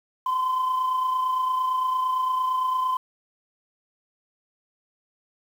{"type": "tone pair together", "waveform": "sine", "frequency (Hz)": [1024.2, 1053], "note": ["C6", "C6"], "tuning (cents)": [-37, 11], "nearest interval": "unison", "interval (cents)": 48, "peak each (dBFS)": [-20, -30], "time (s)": [0.26, 2.97], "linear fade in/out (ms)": 5, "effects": ["tanh soft clip ceiling -19 dBFS", "8-bit"]}